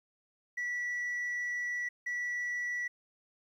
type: tone bursts at uneven times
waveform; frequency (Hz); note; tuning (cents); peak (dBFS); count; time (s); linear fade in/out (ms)
sine; 1951; B6; -22; -30; 2; 0.57-1.89 / 2.06-2.88; 10
effects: tanh soft clip ceiling -31 dBFS + 11-bit